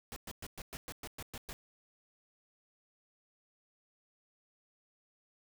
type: noise bursts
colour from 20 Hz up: pink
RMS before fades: -44 dBFS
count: 10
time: 0.12-1.53 s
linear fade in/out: 0 ms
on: 42 ms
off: 110 ms
effects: none